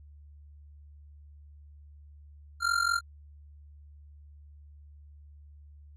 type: tone with amplitude modulation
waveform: square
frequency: 1389 Hz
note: F6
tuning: 10 cents flat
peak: -22 dBFS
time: 2.6-3.01 s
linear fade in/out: 50 ms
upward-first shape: sine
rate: 44.9 Hz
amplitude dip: 80%
effects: added 73 Hz sine -49 dBFS peak until 5.96 s + low-pass 9000 Hz 12 dB/octave